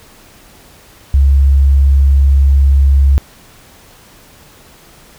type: tone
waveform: sine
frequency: 68.8 Hz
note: C#2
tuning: 12 cents flat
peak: -5 dBFS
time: 1.14-3.18 s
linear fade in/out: 0 ms
effects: pink hiss -42 dBFS RMS until 5.18 s